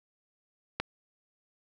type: click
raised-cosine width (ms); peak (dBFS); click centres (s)
0.3; -13; 0.8
effects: none